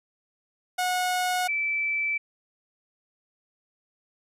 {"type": "tone pair in turn", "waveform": ["sawtooth", "sine"], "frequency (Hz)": [729, 2320], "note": ["F#5", "D7"], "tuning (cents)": [-26, -22], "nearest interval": "octave + minor sixth", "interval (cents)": 2004, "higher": "second", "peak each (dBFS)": [-20, -24], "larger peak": "first", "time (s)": [[0.78, 1.48], [1.48, 2.18]], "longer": "neither", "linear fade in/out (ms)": 10, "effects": ["resampled to 32000 Hz"]}